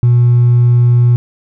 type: tone with hard clipping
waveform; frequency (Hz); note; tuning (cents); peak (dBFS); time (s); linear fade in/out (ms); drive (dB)
triangle; 120.9; B2; -36; -5; 0.03-1.16; 0; 2
effects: none